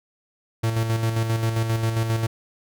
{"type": "tone with tremolo", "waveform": "45% pulse", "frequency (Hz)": 112.9, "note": "A2", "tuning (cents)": 45, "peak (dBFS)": -19, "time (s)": [0.63, 2.27], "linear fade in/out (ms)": 10, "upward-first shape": "square", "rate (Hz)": 7.5, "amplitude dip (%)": 45, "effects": []}